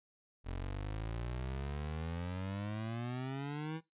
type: exponential sweep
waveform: 25% pulse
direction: up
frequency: 43.19 to 163.1 Hz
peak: -34 dBFS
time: 0.44-3.81 s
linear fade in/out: 50 ms
effects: noise-tail reverb RT60 0.2 s tail -20 dB re dry + resampled to 8000 Hz